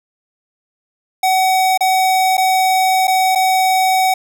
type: tone with dropouts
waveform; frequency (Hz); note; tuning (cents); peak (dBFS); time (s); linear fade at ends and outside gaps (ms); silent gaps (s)
square; 753; F#5; +30; -12; 1.23-4.14; 5; 1.776-1.807 / 2.37-2.378 / 3.072-3.078 / 3.351-3.356
effects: none